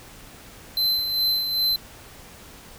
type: tone with tremolo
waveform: square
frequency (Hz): 4073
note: C8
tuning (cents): -47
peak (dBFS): -19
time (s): 0.77-1.76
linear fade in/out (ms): 2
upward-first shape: sine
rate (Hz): 2.5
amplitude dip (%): 50
effects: pink hiss -45 dBFS RMS until 2.78 s